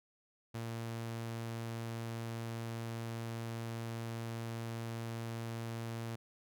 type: tone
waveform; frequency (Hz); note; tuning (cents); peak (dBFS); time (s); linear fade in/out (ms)
sawtooth; 115; A#2; -23; -35; 0.54-6.16; 10
effects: none